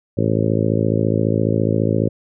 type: harmonic tone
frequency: 54.6 Hz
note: A1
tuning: 13 cents flat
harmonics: 2 / 3 / 4 / 5 / 6 / 7 / 8 / 9 / 10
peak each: -20 / -22 / -23 / -24 / -25 / -25 / -26 / -27 / -27 dBFS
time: 0.17-2.09 s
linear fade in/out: 10 ms
effects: none